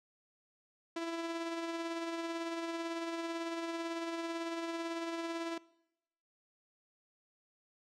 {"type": "tone with tremolo", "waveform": "sawtooth", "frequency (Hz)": 333.3, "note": "E4", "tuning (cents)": 19, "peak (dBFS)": -31, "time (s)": [0.96, 5.58], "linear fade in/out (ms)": 5, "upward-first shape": "sine", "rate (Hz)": 18, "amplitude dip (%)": 35, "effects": ["noise-tail reverb RT60 0.9 s tail -23 dB re dry", "low-pass 6000 Hz 12 dB/octave"]}